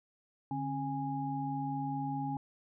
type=tone cluster; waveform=sine; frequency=145.3 / 270 / 825 Hz; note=D3 / C#4 / G#5; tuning=-18 / -45 / -12 cents; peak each=-38 / -37 / -37 dBFS; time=0.51-2.37 s; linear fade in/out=2 ms; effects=none